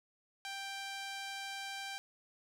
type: tone with band-pass filter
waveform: sawtooth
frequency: 786 Hz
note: G5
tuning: 4 cents sharp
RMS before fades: -43 dBFS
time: 0.45-1.98 s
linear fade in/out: 0 ms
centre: 3500 Hz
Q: 0.61
effects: none